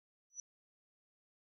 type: tone with exponential growth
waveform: sine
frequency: 5920 Hz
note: F#8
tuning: in tune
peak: -38 dBFS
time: 0.3-0.4 s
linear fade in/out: 1 ms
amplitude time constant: 20 ms
effects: none